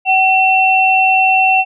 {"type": "tone pair together", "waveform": "sine", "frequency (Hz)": [759, 2705], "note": ["F#5", "E7"], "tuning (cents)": [44, 44], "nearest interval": "octave + minor seventh", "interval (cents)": 2200, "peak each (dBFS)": -11, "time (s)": [0.05, 1.65], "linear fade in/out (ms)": 50, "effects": []}